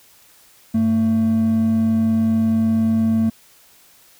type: tone pair together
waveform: triangle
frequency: 99.6 / 223.6 Hz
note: G2 / A3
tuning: +28 / +28 cents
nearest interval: octave + major second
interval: 1400 cents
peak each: -22 / -12 dBFS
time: 0.74-3.3 s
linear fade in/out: 10 ms
effects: tanh soft clip ceiling -8 dBFS + white hiss -51 dBFS RMS until 4.19 s